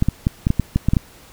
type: clicks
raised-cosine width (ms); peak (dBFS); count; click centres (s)
5; -3; 10; 0.024 / 0.086 / 0.269 / 0.469 / 0.504 / 0.597 / 0.76 / 0.886 / 0.935 / 0.968
effects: pink hiss -46 dBFS RMS until 1.32 s